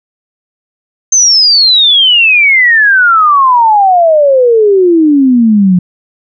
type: exponential sweep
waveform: sine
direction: down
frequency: 6340 to 175.1 Hz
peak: -3 dBFS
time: 1.12-5.79 s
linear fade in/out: 5 ms
effects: none